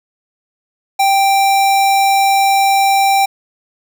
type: tone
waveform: square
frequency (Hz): 785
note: G5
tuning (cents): +2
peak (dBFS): -10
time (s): 0.99-3.26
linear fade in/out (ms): 10
effects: 7-bit